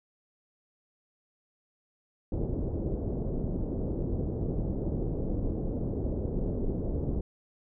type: low-pass noise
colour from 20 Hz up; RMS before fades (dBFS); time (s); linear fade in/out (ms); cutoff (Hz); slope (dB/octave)
pink; -31; 2.32-7.21; 2; 490; 24
effects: none